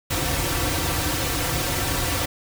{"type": "noise with comb filter", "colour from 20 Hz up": "pink", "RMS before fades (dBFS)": -24, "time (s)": [0.1, 2.26], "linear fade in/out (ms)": 10, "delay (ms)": 4.8, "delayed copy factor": -1, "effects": []}